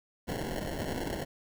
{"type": "noise with sample-and-hold", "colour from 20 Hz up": "blue", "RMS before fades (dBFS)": -35, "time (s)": [0.27, 1.25], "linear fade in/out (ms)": 20, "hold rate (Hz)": 1225, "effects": []}